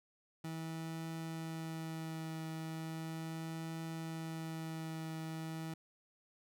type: tone with vibrato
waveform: 30% pulse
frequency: 161.5 Hz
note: E3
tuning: 35 cents flat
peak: -38 dBFS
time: 0.44-5.74 s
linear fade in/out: 5 ms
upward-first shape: triangle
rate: 0.37 Hz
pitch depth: 15 cents each way
effects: none